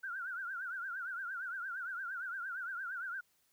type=tone with vibrato; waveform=sine; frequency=1480 Hz; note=F#6; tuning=in tune; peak=-38 dBFS; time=0.03-3.21 s; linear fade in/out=10 ms; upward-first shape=triangle; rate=8.7 Hz; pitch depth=160 cents each way; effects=white hiss -74 dBFS RMS until 3.52 s